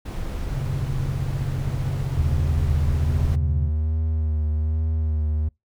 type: noise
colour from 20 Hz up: brown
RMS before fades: -29 dBFS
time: 0.05-3.36 s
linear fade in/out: 10 ms
type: chord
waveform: sine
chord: F# suspended fourth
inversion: none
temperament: just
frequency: 92.5 / 123.33 / 138.75 Hz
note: F#2 / B2 / C#3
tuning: 0 / -2 / +2 cents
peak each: -30 / -30 / -26 dBFS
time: 0.51-3.69 s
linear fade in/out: 10 ms
type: tone with vibrato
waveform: triangle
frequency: 77.78 Hz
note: D#2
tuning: in tune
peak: -18 dBFS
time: 2.17-5.49 s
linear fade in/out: 10 ms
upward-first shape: sine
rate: 1.2 Hz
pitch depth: 35 cents each way
effects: noise-tail reverb RT60 0.2 s tail -26 dB re dry